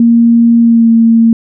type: tone with pitch glide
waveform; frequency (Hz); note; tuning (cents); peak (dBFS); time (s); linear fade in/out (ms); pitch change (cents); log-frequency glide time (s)
sine; 233.1 to 228.3; A#3 to A#3; 0 to -36; -3; 0-1.33; 2; -36; 0.6-0.9
effects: none